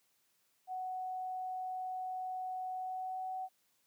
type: tone with pitch glide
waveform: sine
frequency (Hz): 743 to 750.3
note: F#5 to F#5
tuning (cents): +7 to +24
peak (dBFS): -37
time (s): 0.67-3.49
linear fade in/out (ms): 50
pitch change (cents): +17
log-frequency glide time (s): 2.74-3.27
effects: white hiss -75 dBFS RMS until 3.86 s + high-pass 80 Hz 12 dB/octave